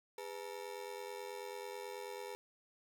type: ring-modulated tone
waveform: 30% pulse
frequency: 452.2 Hz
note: A4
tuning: 47 cents sharp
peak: -38 dBFS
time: 0.18-2.35 s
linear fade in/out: 0 ms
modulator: 44.6 Hz
effects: none